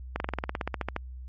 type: slowing click train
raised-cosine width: 0.5 ms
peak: -14 dBFS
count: 15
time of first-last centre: 0.16-0.964 s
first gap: 41 ms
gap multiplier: 1.05
effects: added 63 Hz sine -38 dBFS peak until 1.28 s + MP3 32 kbps